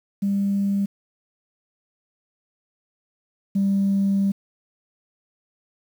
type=tone pair in turn; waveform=sine; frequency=199.1 / 197.04 Hz; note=G3 / G3; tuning=+27 / +9 cents; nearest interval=unison; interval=18 cents; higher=first; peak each=-18 / -16 dBFS; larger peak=second; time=0.22-0.86 / 3.55-4.32 s; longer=second; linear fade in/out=10 ms; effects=tanh soft clip ceiling -14 dBFS + 8-bit